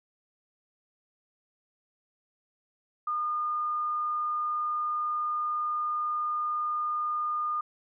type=tone; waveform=sine; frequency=1217 Hz; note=D#6; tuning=39 cents flat; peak=-27 dBFS; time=3.07-7.61 s; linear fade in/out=5 ms; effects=none